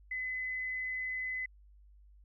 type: tone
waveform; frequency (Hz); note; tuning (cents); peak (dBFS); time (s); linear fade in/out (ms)
sine; 2022; B6; +40; -34; 0.11-1.46; 5
effects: added 50 Hz sine -56 dBFS peak until 2.24 s